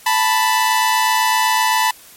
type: tone pair together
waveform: sawtooth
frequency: 880 / 987.8 Hz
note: A5 / B5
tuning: 0 / 0 cents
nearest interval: major second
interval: 200 cents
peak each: -13 / -12 dBFS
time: 0.06-1.91 s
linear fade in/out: 5 ms
effects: white hiss -43 dBFS RMS until 2.16 s + MP3 64 kbps